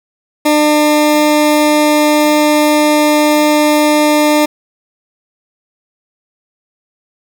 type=tone; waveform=20% pulse; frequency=300.3 Hz; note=D4; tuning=39 cents sharp; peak=-3 dBFS; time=0.45-4.46 s; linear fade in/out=10 ms; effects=none